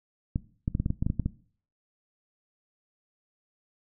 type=clicks; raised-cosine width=5 ms; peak=-14 dBFS; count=11; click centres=0.359 / 0.679 / 0.751 / 0.8 / 0.861 / 0.904 / 1.025 / 1.065 / 1.101 / 1.197 / 1.26 s; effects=noise-tail reverb RT60 0.5 s tail -19 dB re dry